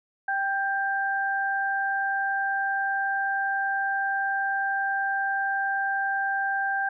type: tone pair together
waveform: sine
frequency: 784 / 1582.6 Hz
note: G5 / G6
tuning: 0 / +16 cents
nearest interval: octave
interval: 1216 cents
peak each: -27 / -26 dBFS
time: 0.28-6.89 s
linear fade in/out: 5 ms
effects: none